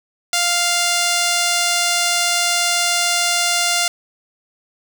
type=tone; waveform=5% pulse; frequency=698.5 Hz; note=F5; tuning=in tune; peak=-4 dBFS; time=0.33-3.88 s; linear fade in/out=2 ms; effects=none